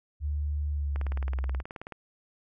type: tone with pitch glide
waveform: sine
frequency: 73.42 to 65.41 Hz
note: D2 to C2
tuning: 0 to 0 cents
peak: -27 dBFS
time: 0.2-1.63 s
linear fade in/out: 50 ms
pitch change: -200 cents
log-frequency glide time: 0.71-1.39 s
type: click train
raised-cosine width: 0.5 ms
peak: -24 dBFS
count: 19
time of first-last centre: 0.96-1.923 s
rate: 18.7 Hz
effects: none

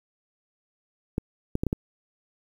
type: clicks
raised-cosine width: 3 ms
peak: -12 dBFS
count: 5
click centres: 1.181 / 1.554 / 1.635 / 1.667 / 1.729 s
effects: 8-bit

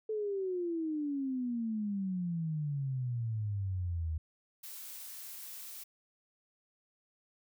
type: exponential sweep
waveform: sine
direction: down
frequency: 440 to 77.4 Hz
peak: -32 dBFS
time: 0.09-4.18 s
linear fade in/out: 5 ms
type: noise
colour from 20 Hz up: blue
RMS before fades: -46 dBFS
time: 4.63-5.84 s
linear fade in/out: 10 ms
effects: none

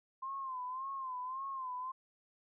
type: tone with vibrato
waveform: sine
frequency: 1044 Hz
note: C6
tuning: 4 cents flat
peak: -38 dBFS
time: 0.22-1.92 s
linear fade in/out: 10 ms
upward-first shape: sine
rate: 1.8 Hz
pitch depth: 81 cents each way
effects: none

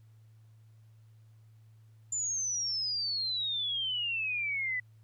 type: exponential sweep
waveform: sine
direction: down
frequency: 7180 to 1971 Hz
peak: -30 dBFS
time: 2.12-4.8 s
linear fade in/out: 5 ms
effects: added 110 Hz sine -55 dBFS peak until 5.03 s + pink hiss -75 dBFS RMS until 5.03 s

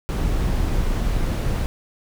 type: noise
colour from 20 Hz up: brown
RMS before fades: -21 dBFS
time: 0.09-1.66 s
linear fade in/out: 0 ms
effects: none

